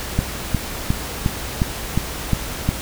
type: click train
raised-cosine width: 5 ms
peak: -4 dBFS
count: 8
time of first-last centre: 0.19-2.69 s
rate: 2.8 Hz
effects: added 60 Hz sine -35 dBFS peak until 2.81 s + pink hiss -29 dBFS RMS until 2.81 s